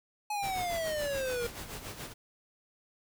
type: exponential sweep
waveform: square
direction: down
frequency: 851 to 466.2 Hz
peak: -32 dBFS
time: 0.3-1.47 s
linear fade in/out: 5 ms
type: noise with tremolo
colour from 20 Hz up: pink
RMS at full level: -40 dBFS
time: 0.42-2.14 s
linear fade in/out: 20 ms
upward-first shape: sine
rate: 7 Hz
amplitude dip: 60%
effects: none